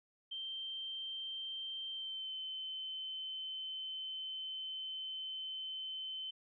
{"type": "tone with pitch glide", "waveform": "sine", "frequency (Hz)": [3136, 3068], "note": ["G7", "G7"], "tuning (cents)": [0, -38], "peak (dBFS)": -40, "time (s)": [0.31, 6.31], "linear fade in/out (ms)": 10, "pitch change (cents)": -38, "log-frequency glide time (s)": [1.91, 2.33], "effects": []}